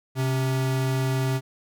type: tone pair together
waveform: square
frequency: 130.81 / 277.8 Hz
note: C3 / C#4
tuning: 0 / +4 cents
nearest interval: octave + minor second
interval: 1304 cents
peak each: -23 / -34 dBFS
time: 0.15-1.41 s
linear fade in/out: 50 ms
effects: none